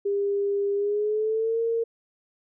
sine tone with pitch glide, 401.9 to 459 Hz, G4 to A#4, +43 to -27 cents, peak -22 dBFS, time 0.05-1.84 s, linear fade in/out 10 ms, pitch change +230 cents, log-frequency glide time 0.75-1.6 s, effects none

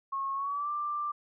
sine tone with pitch glide, 1090 to 1181.8 Hz, C#6 to D6, -29 to +10 cents, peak -30 dBFS, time 0.12-1.12 s, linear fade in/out 10 ms, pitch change +139 cents, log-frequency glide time 0.34-0.7 s, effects none

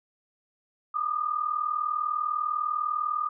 sine tone pair together, 1194 / 1234 Hz, D6 / D#6, +28 / -15 cents, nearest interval minor second, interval 57 cents, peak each -29 / -28 dBFS, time 0.94-3.29 s, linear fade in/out 10 ms, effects none

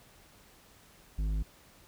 triangle tone with tanh clipping, 51.91 Hz, G#1, in tune, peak -30 dBFS, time 1.18-1.43 s, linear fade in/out 10 ms, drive 14 dB, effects pink hiss -59 dBFS RMS until 1.87 s

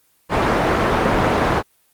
white low-pass noise, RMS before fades -17 dBFS, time 0.29-1.63 s, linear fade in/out 50 ms, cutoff 1100 Hz, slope 12 dB/octave, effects white hiss -60 dBFS RMS until 1.93 s + Opus 24 kbps

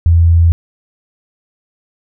sine tone, 84 Hz, E2, 33 cents sharp, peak -5 dBFS, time 0.06-0.52 s, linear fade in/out 0 ms, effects none

